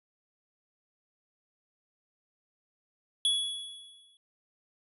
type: tone with exponential decay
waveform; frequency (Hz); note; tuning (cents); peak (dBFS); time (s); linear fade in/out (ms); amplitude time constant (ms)
square; 3377; G#7; +28; -23; 3.25-4.17; 1; 200
effects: resampled to 32000 Hz